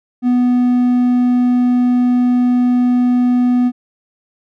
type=tone; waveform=triangle; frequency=246.9 Hz; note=B3; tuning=in tune; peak=-8 dBFS; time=0.22-3.72 s; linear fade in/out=50 ms; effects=none